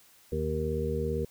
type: harmonic tone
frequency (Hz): 77.78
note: D#2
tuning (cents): 0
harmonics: 1 / 2 / 3 / 5 / 6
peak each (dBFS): -33 / -35 / -37 / -35 / -32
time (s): 0.32-1.25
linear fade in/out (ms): 5
effects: white hiss -59 dBFS RMS until 1.3 s